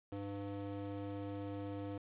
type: tone with band-pass filter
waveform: square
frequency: 100.2 Hz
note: G2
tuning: 38 cents sharp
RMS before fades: -43 dBFS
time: 0.12-1.98 s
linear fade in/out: 5 ms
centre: 390 Hz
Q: 1.2
effects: resampled to 8000 Hz + 10-bit